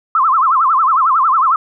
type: tone with vibrato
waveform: sine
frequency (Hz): 1174.7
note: D6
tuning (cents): 0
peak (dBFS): -9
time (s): 0.15-1.56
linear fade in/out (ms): 2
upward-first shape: sine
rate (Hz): 11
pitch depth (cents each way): 240
effects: none